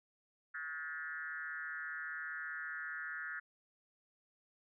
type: tone with frequency modulation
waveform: sine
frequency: 1593 Hz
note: G6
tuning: 27 cents sharp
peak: -40 dBFS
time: 0.54-3.4 s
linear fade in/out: 10 ms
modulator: 155 Hz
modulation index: 1.6
effects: none